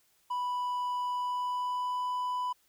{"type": "tone with pitch glide", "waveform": "triangle", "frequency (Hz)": [987.8, 995.2], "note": ["B5", "B5"], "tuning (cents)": [0, 13], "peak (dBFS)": -28, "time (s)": [0.3, 2.53], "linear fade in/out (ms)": 10, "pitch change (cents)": 13, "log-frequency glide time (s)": [1.12, 2.05], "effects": ["white hiss -69 dBFS RMS until 2.68 s"]}